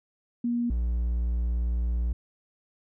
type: tone pair in turn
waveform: sine / triangle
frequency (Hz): 238.4 / 58.98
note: A#3 / A#1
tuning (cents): +39 / +21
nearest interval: 2 octaves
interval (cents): 2418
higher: first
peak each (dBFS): -24 / -22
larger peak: second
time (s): 0.44-0.7 / 0.7-2.13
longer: second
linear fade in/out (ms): 5
effects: none